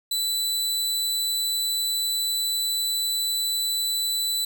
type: tone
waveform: sawtooth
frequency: 3984 Hz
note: B7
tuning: 14 cents sharp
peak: -20 dBFS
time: 0.11-4.45 s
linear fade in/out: 5 ms
effects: none